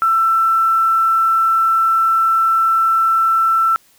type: tone with quantisation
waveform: sine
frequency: 1335 Hz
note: E6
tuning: 22 cents sharp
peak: -11 dBFS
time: 0.02-3.76 s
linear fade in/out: 0 ms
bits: 6
effects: white hiss -53 dBFS RMS until 3.98 s